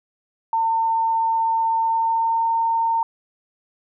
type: tone with pitch glide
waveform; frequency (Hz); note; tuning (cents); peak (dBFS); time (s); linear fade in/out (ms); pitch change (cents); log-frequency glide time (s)
sine; 904 to 912.4; A5 to A#5; +47 to -37; -17; 0.53-3.03; 2; +16; 1.83-2.47
effects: none

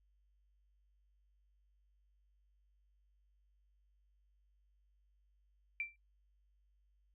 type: tone with exponential decay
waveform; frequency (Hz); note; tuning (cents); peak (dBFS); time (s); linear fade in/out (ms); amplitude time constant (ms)
sine; 2349; D7; 0; -33; 5.8-5.96; 1; 34
effects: noise-tail reverb RT60 0.2 s tail -24 dB re dry + added 50 Hz sine -70 dBFS peak until 7.14 s

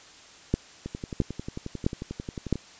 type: two click trains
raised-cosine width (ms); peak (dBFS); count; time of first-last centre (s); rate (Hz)
3; -20 / -9; 20 / 4; 0.86-2.556 / 0.54-2.527; 11.2 / 1.51
effects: white hiss -50 dBFS RMS until 2.79 s + resampled to 16000 Hz

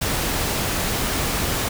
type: noise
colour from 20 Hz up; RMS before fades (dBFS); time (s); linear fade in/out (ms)
pink; -23; 0.01-1.69; 10
effects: none

